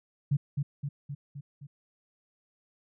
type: tone with echo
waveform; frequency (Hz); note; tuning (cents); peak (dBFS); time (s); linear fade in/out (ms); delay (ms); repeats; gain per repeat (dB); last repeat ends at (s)
sine; 142; C#3; +42; -22; 0.31-0.37; 10; 260; 5; -4; 1.67
effects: none